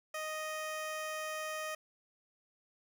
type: tone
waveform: 15% pulse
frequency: 622 Hz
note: D#5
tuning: 1 cent flat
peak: -31 dBFS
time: 0.14-1.75 s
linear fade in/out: 5 ms
effects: none